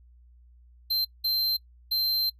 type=tone bursts at uneven times; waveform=square; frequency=4126 Hz; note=C8; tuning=25 cents flat; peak=-24 dBFS; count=3; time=0.9-1.05 / 1.24-1.57 / 1.91-2.3 s; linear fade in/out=10 ms; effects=noise-tail reverb RT60 0.1 s tail -23 dB re dry + added 60 Hz sine -52 dBFS peak until 2.39 s